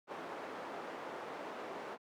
white band-pass noise, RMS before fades -45 dBFS, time 0.07-1.98 s, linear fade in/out 50 ms, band 310 to 940 Hz, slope 12 dB/octave, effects none

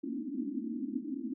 pink band-pass noise, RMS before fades -37 dBFS, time 0.03-1.34 s, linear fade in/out 10 ms, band 220 to 320 Hz, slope 96 dB/octave, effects none

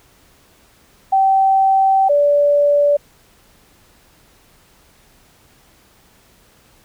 sine tone pair in turn, 773 / 579.1 Hz, G5 / D5, -24 / -24 cents, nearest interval perfect fourth, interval 500 cents, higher first, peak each -10 dBFS, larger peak neither, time 1.12-2.09 / 2.09-2.97 s, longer first, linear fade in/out 10 ms, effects pink hiss -52 dBFS RMS until 6.84 s

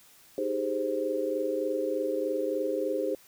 sine chord, Ab major seventh, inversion second, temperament equal, 311.1 / 392 / 415.3 / 523.3 Hz, Eb4 / G4 / Ab4 / C5, 0 / 0 / 0 / 0 cents, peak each -34 / -34 / -33 / -30 dBFS, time 0.38-3.15 s, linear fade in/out 2 ms, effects white hiss -57 dBFS RMS until 3.27 s

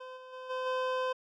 25% pulse tone with level steps, 513 Hz, C5, 34 cents flat, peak -39 / -43 / -38 / -29 / -26 dBFS, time 0-1.13 s, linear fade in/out 10 ms, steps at 0.16 / 0.32 / 0.49 / 0.65 s, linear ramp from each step 20 ms, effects low-pass 3000 Hz 12 dB/octave

